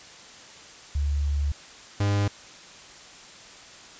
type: tone pair in turn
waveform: sine / 45% pulse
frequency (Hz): 72.1 / 101.44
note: D2 / G#2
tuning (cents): -31 / -40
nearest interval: tritone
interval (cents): 591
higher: second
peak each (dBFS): -22 / -21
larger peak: second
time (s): 0.95-1.52 / 2-2.28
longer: first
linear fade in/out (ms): 5
effects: white hiss -46 dBFS RMS until 3.99 s + resampled to 16000 Hz